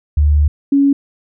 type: tone pair in turn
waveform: sine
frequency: 74 / 279.4 Hz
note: D2 / C#4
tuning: +14 / +14 cents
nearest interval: octave + major seventh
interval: 2300 cents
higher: second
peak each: -8 dBFS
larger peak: neither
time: 0.17-0.48 / 0.72-0.93 s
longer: first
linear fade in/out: 5 ms
effects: none